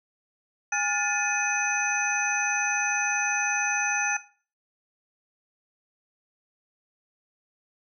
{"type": "tone cluster", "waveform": "sine", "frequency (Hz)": [821, 1425, 1750, 2513, 6080], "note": ["G#5", "F6", "A6", "D#7", "F#8"], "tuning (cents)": [-20, 34, -10, 17, 46], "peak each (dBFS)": -30, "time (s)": [0.72, 4.17], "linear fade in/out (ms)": 5, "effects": ["noise-tail reverb RT60 0.4 s tail -17 dB re dry"]}